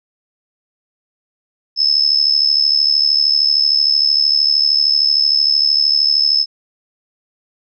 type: tone with amplitude modulation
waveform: sine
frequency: 5220 Hz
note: E8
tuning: 18 cents flat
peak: -7 dBFS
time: 1.76-6.46 s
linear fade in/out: 50 ms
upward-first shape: sine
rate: 73.1 Hz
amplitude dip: 80%
effects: none